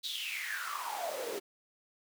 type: noise with high-pass filter sweep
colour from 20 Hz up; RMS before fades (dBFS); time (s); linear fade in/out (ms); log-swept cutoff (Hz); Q
pink; -38; 0.03-1.4; 20; 4000 to 370; 9.2
effects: none